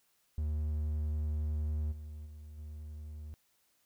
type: tone with level steps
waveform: triangle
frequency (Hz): 75.9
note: D#2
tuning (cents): -42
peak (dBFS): -29 / -40 / -44 / -40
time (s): 0.38-3.34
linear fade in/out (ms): 0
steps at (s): 1.91 / 2.25 / 2.57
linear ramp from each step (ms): 20
effects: white hiss -73 dBFS RMS until 3.85 s